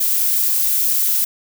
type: noise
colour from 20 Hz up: violet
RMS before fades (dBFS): -17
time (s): 0-1.25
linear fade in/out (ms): 10
effects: none